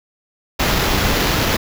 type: noise with sample-and-hold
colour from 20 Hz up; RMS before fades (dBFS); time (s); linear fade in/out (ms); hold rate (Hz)
pink; -17; 0.59-1.57; 10; 8820
effects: none